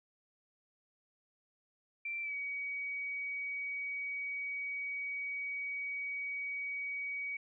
sine tone with pitch glide, 2349 to 2260 Hz, D7 to C#7, 0 to +33 cents, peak -36 dBFS, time 2.05-7.37 s, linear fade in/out 5 ms, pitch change -67 cents, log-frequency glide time 2.22-2.34 s, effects none

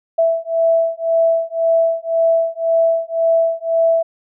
sine beating tone pair, 659.3 / 661.2 Hz, E5 / E5, 0 / +5 cents, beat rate 1.9 Hz, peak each -16 / -16 dBFS, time 0.18-4.03 s, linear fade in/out 10 ms, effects none

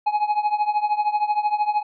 triangle tone with tremolo, 839 Hz, G#5, 17 cents sharp, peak -13 dBFS, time 0.06-1.83 s, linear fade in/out 10 ms, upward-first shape triangle, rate 13 Hz, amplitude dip 90%, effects resampled to 11025 Hz

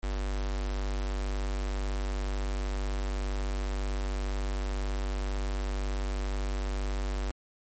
square tone with notch filter, 49 Hz, G1, in tune, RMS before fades -31 dBFS, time 0.03-7.31 s, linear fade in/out 0 ms, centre 120 Hz, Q 0.8, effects MP3 32 kbps

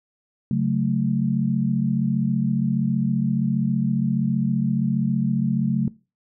sine chord, F# minor, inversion second, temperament equal, 138.59 / 185 / 220 Hz, C#3 / F#3 / A3, 0 / 0 / 0 cents, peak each -23 dBFS, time 0.51-5.88 s, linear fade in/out 2 ms, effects noise-tail reverb RT60 0.3 s tail -21 dB re dry

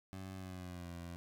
20% pulse tone with pitch glide, 95 to 86.11 Hz, F#2 to F2, +46 to -24 cents, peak -40 dBFS, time 0.13-1.16 s, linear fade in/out 0 ms, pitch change -170 cents, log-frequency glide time 0.35-0.92 s, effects none

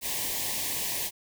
white band-stop noise, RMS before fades -31 dBFS, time 0.01-1.11 s, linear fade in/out 50 ms, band 1100 to 1700 Hz, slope 96 dB/octave, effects none

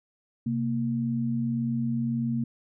sine tone pair together, 130.15 / 231.9 Hz, C3 / A#3, -9 / -9 cents, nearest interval minor seventh, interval 1000 cents, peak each -30 / -26 dBFS, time 0.46-2.44 s, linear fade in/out 5 ms, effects none

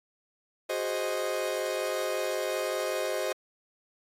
40% pulse chord, Ab dominant seventh, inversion third, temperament equal, 370 / 415.3 / 523.3 / 622.3 Hz, Gb4 / Ab4 / C5 / Eb5, 0 / 0 / 0 / 0 cents, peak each -35 / -36 / -32 / -32 dBFS, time 0.69-3.33 s, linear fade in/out 10 ms, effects AAC 48 kbps

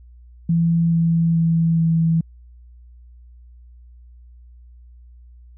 sine tone with pitch steps, 167.2 / 166.05 / 164.9 / 163.76 Hz, E3 / E3 / E3 / E3, +25 / +13 / +1 / -11 cents, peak -14 dBFS, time 0.49-2.21 s, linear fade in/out 5 ms, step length 430 ms, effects added 60 Hz sine -42 dBFS peak until 5.57 s

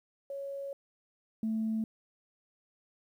sine tone pair in turn, 555 / 220.9 Hz, C#5 / A3, +2 / +7 cents, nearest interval octave + major third, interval 1595 cents, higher first, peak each -36 / -28 dBFS, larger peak second, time 0.3-0.73 / 1.43-1.84 s, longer first, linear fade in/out 2 ms, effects tanh soft clip ceiling -25 dBFS + 11-bit

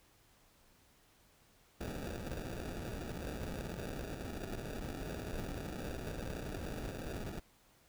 pink noise with sample-and-hold, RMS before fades -42 dBFS, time 1.8-7.4 s, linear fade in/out 10 ms, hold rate 1050 Hz, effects pink hiss -67 dBFS RMS until 7.88 s

